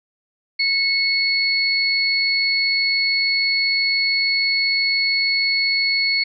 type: tone pair together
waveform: sine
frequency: 2199 / 4393 Hz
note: C#7 / C#8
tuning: -14 / -16 cents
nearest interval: octave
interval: 1198 cents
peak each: -19 dBFS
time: 0.59-6.24 s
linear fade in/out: 10 ms
effects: none